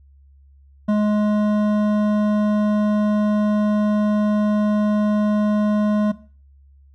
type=tone with hard clipping; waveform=sine; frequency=210 Hz; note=G#3; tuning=19 cents sharp; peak=-17 dBFS; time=0.88-6.12 s; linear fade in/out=10 ms; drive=11 dB; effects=noise-tail reverb RT60 0.4 s tail -17 dB re dry + added 69 Hz sine -47 dBFS peak until 6.94 s